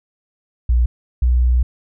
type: tone pair in turn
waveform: sine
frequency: 60.1 / 61.5 Hz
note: B1 / B1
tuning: -46 / -7 cents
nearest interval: unison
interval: 39 cents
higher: second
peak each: -11 dBFS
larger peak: neither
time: 0.69-0.86 / 1.22-1.63 s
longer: second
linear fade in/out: 5 ms
effects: none